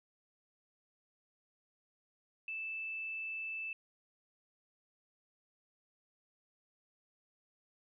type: tone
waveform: sine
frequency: 2637 Hz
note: E7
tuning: in tune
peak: -38 dBFS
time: 2.48-3.73 s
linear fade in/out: 2 ms
effects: none